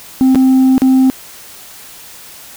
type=tone with dropouts; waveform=sine; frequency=261.6 Hz; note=C4; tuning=in tune; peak=-3 dBFS; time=0.21-1.1 s; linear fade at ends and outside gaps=0 ms; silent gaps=0.348-0.356 / 0.78-0.819 s; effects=tanh soft clip ceiling -5 dBFS + white hiss -35 dBFS RMS until 2.56 s